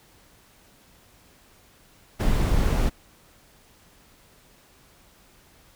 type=noise; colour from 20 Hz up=brown; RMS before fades=-21 dBFS; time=2.19-2.9 s; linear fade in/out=20 ms; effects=pink hiss -56 dBFS RMS until 5.75 s